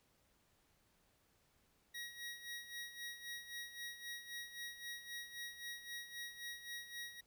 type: tone with tremolo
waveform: 25% pulse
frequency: 1900 Hz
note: A#6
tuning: 33 cents sharp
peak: -40 dBFS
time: 1.94-7.21 s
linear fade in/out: 10 ms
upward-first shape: sine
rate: 3.8 Hz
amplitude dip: 70%
effects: pink hiss -75 dBFS RMS until 7.26 s